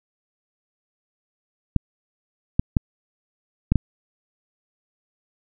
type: clicks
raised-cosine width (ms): 5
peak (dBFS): -4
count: 5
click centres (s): 1.763 / 2.595 / 2.768 / 3.72 / 3.757
effects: none